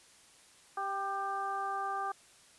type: harmonic tone with a mistuned harmonic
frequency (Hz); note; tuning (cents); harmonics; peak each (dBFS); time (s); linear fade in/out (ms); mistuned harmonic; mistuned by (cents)
392; G4; 0; 1 / 2 / 3 / 4; -45 / -36 / -36 / -44; 0.77-2.12; 5; 3; +25
effects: white hiss -60 dBFS RMS until 2.58 s + resampled to 24000 Hz